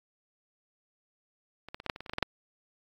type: clicks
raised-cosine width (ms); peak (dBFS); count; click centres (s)
0.3; -27 / -22 / -26 / -18 / -10 / -26 / -23 / -28 / -21 / -19 / -14 / -9; 12; 1.686 / 1.745 / 1.801 / 1.863 / 1.898 / 1.961 / 2.006 / 2.062 / 2.096 / 2.135 / 2.184 / 2.227
effects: AAC 32 kbps